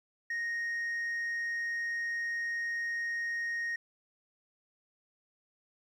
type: tone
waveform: sine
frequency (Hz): 1864.7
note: A#6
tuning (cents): 0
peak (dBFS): -29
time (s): 0.3-3.76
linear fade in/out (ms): 5
effects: tanh soft clip ceiling -31 dBFS + 11-bit